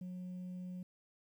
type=tone; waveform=sine; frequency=181.5 Hz; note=F#3; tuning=33 cents flat; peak=-39 dBFS; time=0.01-0.83 s; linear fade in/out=5 ms; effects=tanh soft clip ceiling -41 dBFS + 12-bit